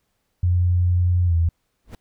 sine tone with pitch glide, 88.9 to 83.43 Hz, F2 to E2, +31 to +21 cents, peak -15 dBFS, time 0.43-1.49 s, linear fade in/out 5 ms, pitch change -110 cents, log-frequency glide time 1.26-1.34 s
brown noise with exponential growth, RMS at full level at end -27 dBFS, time 1.84-1.95 s, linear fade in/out 2 ms, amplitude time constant 23 ms
effects pink hiss -72 dBFS RMS until 2 s

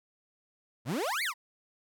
30% pulse exponential two-way sweep, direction up then down, 103.83 to 2349 to 890 Hz, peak -27 dBFS, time 0.85-1.34 s, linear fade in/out 50 ms, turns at 1.23 s, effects none

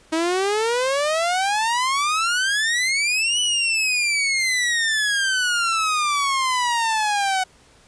sawtooth exponential two-way sweep, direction up then down, 315 to 2985 to 742 Hz, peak -15 dBFS, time 0.12-7.44 s, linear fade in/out 10 ms, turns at 3.4 s, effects pink hiss -53 dBFS RMS until 7.87 s + resampled to 22050 Hz

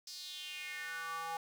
square tone with high-pass filter sweep, 164.81 Hz, E3, in tune, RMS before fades -43 dBFS, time 0.07-1.37 s, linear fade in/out 2 ms, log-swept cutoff 5100 to 830 Hz, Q 4.5, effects none

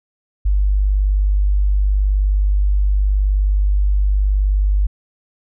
sine tone, 49.56 Hz, G1, 20 cents sharp, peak -12 dBFS, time 0.45-4.87 s, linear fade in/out 10 ms, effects none

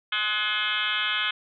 sine tone with frequency modulation, 2349 Hz, D7, in tune, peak -23 dBFS, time 0.12-1.31 s, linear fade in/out 5 ms, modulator 217 Hz, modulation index 5.2, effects none

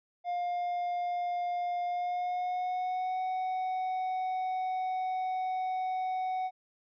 triangle tone with pitch glide, 707 to 745.2 Hz, F5 to F#5, +21 to +12 cents, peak -28 dBFS, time 0.24-6.51 s, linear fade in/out 50 ms, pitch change +91 cents, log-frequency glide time 1.85-3.21 s, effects resampled to 11025 Hz

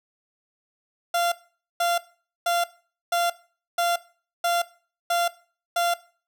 30% pulse tone bursts, 691 Hz, F5, 19 cents flat, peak -18 dBFS, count 8, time 1.14-5.94 s, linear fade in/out 5 ms, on 180 ms, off 480 ms, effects noise-tail reverb RT60 0.4 s tail -18 dB re dry

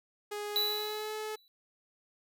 sawtooth tone with pitch glide, 415.3 to 430.4 Hz, G#4 to A4, 0 to -38 cents, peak -32 dBFS, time 0.31-1.36 s, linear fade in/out 10 ms, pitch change +62 cents, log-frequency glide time 0.52-1.14 s
square tone with exponential decay, 3951 Hz, B7, in tune, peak -26 dBFS, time 0.56-1.48 s, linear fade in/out 0 ms, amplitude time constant 200 ms
effects none

